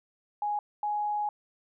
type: tone pair in turn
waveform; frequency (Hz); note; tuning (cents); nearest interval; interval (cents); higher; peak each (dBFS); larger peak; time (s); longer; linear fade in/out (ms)
sine; 830.6 / 834.6; G#5 / G#5; 0 / +8; unison; 8; second; -27; neither; 0.42-0.59 / 0.83-1.29; second; 2
effects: none